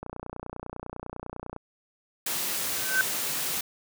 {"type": "click train", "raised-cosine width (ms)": 1, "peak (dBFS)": -22, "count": 47, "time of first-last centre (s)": [0.03, 1.563], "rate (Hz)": 30}
{"type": "high-pass noise", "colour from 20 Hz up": "white", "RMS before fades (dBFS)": -30, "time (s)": [2.26, 3.61], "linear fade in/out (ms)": 5, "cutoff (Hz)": 100, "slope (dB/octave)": 96}
{"type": "tone with exponential growth", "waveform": "sine", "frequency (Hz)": 1533, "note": "G6", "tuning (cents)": -39, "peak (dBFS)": -17, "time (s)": [2.72, 3.01], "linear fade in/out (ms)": 0, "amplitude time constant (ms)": 63}
{"effects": []}